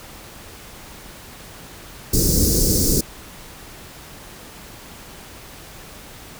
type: band-stop noise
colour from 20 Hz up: pink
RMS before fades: -17 dBFS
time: 2.13-3.01 s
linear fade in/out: 5 ms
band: 480 to 4700 Hz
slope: 48 dB/octave
effects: pink hiss -40 dBFS RMS until 6.39 s